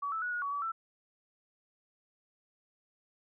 sine tone with pitch steps, 1136 / 1315 / 1463 / 1446 / 1128 / 1145 / 1333 Hz, C#6 / E6 / F#6 / F#6 / C#6 / D6 / E6, +42 / -5 / -20 / -40 / +30 / -44 / +19 cents, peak -32 dBFS, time 0.02-0.72 s, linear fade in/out 10 ms, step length 100 ms, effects none

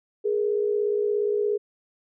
sine tone pair together, 415 / 472.1 Hz, G#4 / A#4, -1 / +22 cents, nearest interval major second, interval 223 cents, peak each -22 / -28 dBFS, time 0.24-1.58 s, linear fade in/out 20 ms, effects none

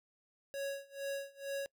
square tone with tremolo, 554.4 Hz, C#5, in tune, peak -36 dBFS, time 0.54-1.66 s, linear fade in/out 0 ms, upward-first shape sine, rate 2.2 Hz, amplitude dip 95%, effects noise-tail reverb RT60 0.1 s tail -24 dB re dry

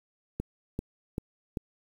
click train, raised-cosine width 3 ms, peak -18 dBFS, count 4, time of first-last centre 0.4-1.572 s, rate 2.56 Hz, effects 8-bit

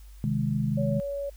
sine chord, Ab major, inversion first, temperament equal, 130.81 / 155.56 / 207.7 Hz, C3 / Eb3 / Ab3, 0 / 0 / 0 cents, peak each -28 / -29 / -28 dBFS, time 0.24-1 s, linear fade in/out 0 ms
sine tone, 563 Hz, C#5, 27 cents sharp, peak -29 dBFS, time 0.77-1.3 s, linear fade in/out 10 ms
effects added 50 Hz sine -44 dBFS peak until 1.36 s + white hiss -60 dBFS RMS until 1.36 s

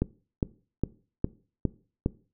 click train, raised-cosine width 3 ms, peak -11 dBFS, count 6, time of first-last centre 0.02-2.061 s, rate 2.45 Hz, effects noise-tail reverb RT60 0.4 s tail -20 dB re dry

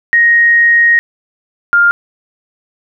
sine tone pair in turn, 1873 / 1403.2 Hz, A#6 / F6, +8 / +8 cents, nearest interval perfect fourth, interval 500 cents, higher first, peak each -5 dBFS, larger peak neither, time 0.13-0.99 / 1.73-1.91 s, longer first, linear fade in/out 0 ms, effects none

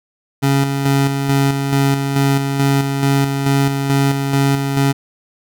25% pulse tone with tremolo, 138.3 Hz, C#3, 4 cents flat, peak -8 dBFS, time 0.42-4.93 s, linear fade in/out 20 ms, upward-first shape square, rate 2.3 Hz, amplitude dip 45%, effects none

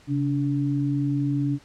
sine tone pair together, 136.25 / 287.7 Hz, C#3 / D4, -29 / -36 cents, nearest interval octave + minor second, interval 1293 cents, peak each -24 dBFS, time 0.07-1.59 s, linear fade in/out 50 ms, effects pink hiss -54 dBFS RMS until 1.64 s + low-pass 7000 Hz 12 dB/octave

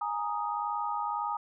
sine chord, Ab suspended second, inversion none, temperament equal, 830.6 / 932.3 / 1244.5 Hz, Ab5 / Bb5 / Eb6, 0 / 0 / 0 cents, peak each -34 dBFS, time 0.01-1.37 s, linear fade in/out 5 ms, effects none

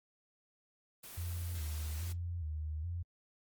white noise, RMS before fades -49 dBFS, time 1.03-2.13 s, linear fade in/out 10 ms
sine tone with vibrato, 81.7 Hz, E2, 15 cents flat, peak -36 dBFS, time 1.17-3.03 s, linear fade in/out 10 ms, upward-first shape square, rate 1.2 Hz, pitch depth 98 cents each way
effects Opus 24 kbps

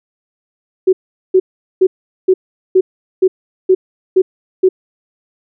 sine tone bursts, 374.5 Hz, F#4, 21 cents sharp, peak -5 dBFS, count 9, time 0.87-4.69 s, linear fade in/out 10 ms, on 60 ms, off 410 ms, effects none

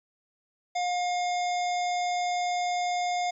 harmonic tone, 713 Hz, F5, 36 cents sharp, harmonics 1 / 3 / 5 / 7 / 9 / 10, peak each -26 / -36 / -40 / -43 / -45 / -46 dBFS, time 0.75-3.31 s, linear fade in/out 10 ms, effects 11-bit

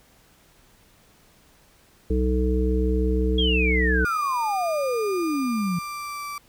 harmonic tone, 63 Hz, B1, 35 cents sharp, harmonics 1 / 3 / 5 / 7, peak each -21 / -28 / -28 / -26 dBFS, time 2.1-4.05 s, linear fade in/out 5 ms
sine exponential sweep, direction down, 3340 to 167.7 Hz, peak -22 dBFS, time 3.38-5.79 s, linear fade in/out 5 ms
35% pulse tone with pitch glide, 1210 to 1164.1 Hz, D#6 to D6, -49 to -16 cents, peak -29 dBFS, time 4.05-6.38 s, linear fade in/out 2 ms, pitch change -67 cents, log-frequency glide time 5.27-6.26 s
effects pink hiss -57 dBFS RMS until 6.48 s

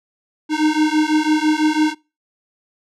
square beating tone pair, 304.9 / 310.9 Hz, D#4 / D#4, -35 / -1 cents, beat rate 6 Hz, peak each -18 dBFS, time 0.49-1.95 s, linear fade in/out 50 ms, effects noise-tail reverb RT60 0.3 s tail -25 dB re dry + low-pass 6000 Hz 12 dB/octave

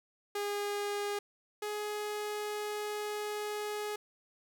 sawtooth tone pair in turn, 409.1 / 419.1 Hz, G#4 / G#4, -26 / +16 cents, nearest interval unison, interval 42 cents, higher second, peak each -29 / -31 dBFS, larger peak first, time 0.35-1.19 / 1.62-3.96 s, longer second, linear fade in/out 5 ms, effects none

